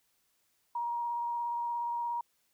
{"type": "tone with vibrato", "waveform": "sine", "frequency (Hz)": 947, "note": "A#5", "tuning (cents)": 27, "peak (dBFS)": -31, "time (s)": [0.75, 2.21], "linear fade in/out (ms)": 5, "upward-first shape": "square", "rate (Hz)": 17, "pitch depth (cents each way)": 9, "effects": ["white hiss -74 dBFS RMS until 2.53 s"]}